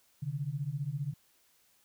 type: beating tone pair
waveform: sine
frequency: 134 / 149 Hz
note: C3 / D3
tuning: +42 / +25 cents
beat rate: 15 Hz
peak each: -36 / -35 dBFS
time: 0.22-1.14 s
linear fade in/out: 10 ms
effects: white hiss -68 dBFS RMS until 1.84 s